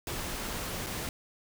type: noise with dropouts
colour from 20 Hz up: pink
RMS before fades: -36 dBFS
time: 0.07-1.09 s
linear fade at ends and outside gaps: 1 ms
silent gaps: 0.863-0.868 s
effects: none